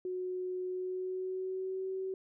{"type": "tone with pitch glide", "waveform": "sine", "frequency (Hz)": [366.7, 379.4], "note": ["F#4", "F#4"], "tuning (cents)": [-15, 43], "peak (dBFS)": -34, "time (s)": [0.05, 2.14], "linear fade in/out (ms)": 2, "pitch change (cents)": 58, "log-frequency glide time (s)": [0.66, 1.88], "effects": []}